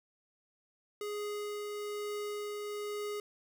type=tone with tremolo; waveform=square; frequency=415.3 Hz; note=G#4; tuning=in tune; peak=-36 dBFS; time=1.01-3.2 s; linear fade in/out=2 ms; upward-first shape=triangle; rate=1.1 Hz; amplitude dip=25%; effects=none